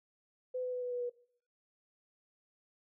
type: tone with pitch steps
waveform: sine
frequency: 506 / 501.9 / 497.9 / 493.9 / 489.9 / 485.9 Hz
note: B4 / B4 / B4 / B4 / B4 / B4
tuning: +42 / +28 / +14 / 0 / -14 / -28 cents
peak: -34 dBFS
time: 0.54-1.098 s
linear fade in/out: 10 ms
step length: 93 ms
effects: noise-tail reverb RT60 0.5 s tail -18 dB re dry